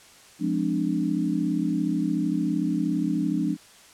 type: chord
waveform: sine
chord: D half-diminished seventh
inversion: first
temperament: equal with one note detuned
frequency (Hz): 174.61 / 207.7 / 261.6 / 298.8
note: F3 / Ab3 / C4 / D4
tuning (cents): 0 / 0 / 0 / +30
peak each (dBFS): -28 / -29 / -29 / -26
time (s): 0.39-3.57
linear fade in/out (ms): 50
effects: white hiss -51 dBFS RMS until 3.93 s + low-pass 9000 Hz 12 dB/octave